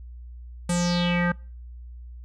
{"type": "tone with low-pass filter sweep", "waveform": "square", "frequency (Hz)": 175, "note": "F3", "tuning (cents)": 4, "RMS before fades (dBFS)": -23, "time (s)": [0.69, 1.32], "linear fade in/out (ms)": 5, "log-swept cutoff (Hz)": [9200, 1500], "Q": 5, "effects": ["noise-tail reverb RT60 0.4 s tail -26 dB re dry", "added 60 Hz sine -38 dBFS peak until 2.24 s"]}